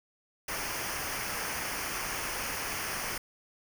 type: noise with comb filter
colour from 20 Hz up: pink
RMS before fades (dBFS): -35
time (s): 0.48-3.18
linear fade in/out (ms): 5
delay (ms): 0.26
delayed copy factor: -0.7
effects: none